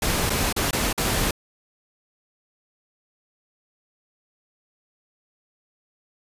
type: noise with dropouts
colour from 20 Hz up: pink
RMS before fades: -23 dBFS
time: 0.02-1.31 s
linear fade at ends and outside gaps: 5 ms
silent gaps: 0.297-0.301 / 0.527-0.563 / 0.71-0.729 / 0.929-0.977 s
effects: resampled to 32000 Hz